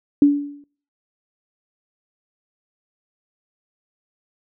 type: tone with exponential decay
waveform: sine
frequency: 287.4 Hz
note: D4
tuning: 37 cents flat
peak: -6 dBFS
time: 0.22-0.64 s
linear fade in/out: 2 ms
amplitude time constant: 91 ms
effects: noise-tail reverb RT60 0.5 s tail -22 dB re dry